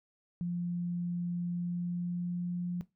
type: tone with pitch glide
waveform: sine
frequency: 174.61 to 176.43 Hz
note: F3 to F3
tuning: 0 to +18 cents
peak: -31 dBFS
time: 0.41-2.81 s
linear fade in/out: 0 ms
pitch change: +18 cents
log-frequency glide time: 1.5-2.66 s
effects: noise-tail reverb RT60 0.2 s tail -17 dB re dry